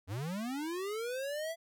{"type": "linear sweep", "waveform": "square", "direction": "up", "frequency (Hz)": [85, 673], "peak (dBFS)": -36, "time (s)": [0.07, 1.56], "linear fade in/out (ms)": 50, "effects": []}